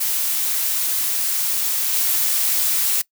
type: noise with level steps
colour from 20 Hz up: blue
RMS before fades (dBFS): -21 / -19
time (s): 0-3.02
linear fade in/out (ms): 10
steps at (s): 1.92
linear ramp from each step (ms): 20
effects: noise-tail reverb RT60 0.1 s tail -22 dB re dry